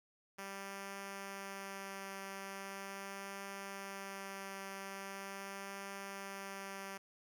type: tone with vibrato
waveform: 5% pulse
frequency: 196 Hz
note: G3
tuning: in tune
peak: -33 dBFS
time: 0.38-6.98 s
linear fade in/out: 10 ms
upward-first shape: triangle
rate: 0.41 Hz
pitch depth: 10 cents each way
effects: none